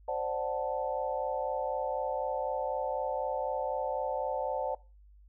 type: chord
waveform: sine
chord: D dominant seventh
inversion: third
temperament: equal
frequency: 523.3 / 587.3 / 740 / 880 Hz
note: C5 / D5 / F#5 / A5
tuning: 0 / 0 / 0 / 0 cents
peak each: -35 / -35 / -37 / -36 dBFS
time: 0.08-4.75 s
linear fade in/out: 5 ms
effects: noise-tail reverb RT60 0.3 s tail -21 dB re dry + added 50 Hz sine -54 dBFS peak until 5.28 s